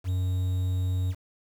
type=tone with quantisation; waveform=triangle; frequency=92 Hz; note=F#2; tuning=9 cents flat; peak=-22 dBFS; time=0.04-1.15 s; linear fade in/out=50 ms; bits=8; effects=none